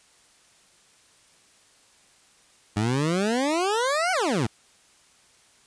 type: exponential two-way sweep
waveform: 20% pulse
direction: up then down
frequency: 100.2 to 766 to 100.2 Hz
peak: -17 dBFS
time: 2.76-4.47 s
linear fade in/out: 10 ms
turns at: 4.12 s
effects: white hiss -58 dBFS RMS until 5.66 s + resampled to 22050 Hz